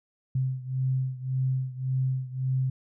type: beating tone pair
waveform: sine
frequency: 130 / 131.8 Hz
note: C3 / C3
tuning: -11 / +13 cents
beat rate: 1.8 Hz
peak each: -27 / -30 dBFS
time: 0.35-2.7 s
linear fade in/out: 5 ms
effects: none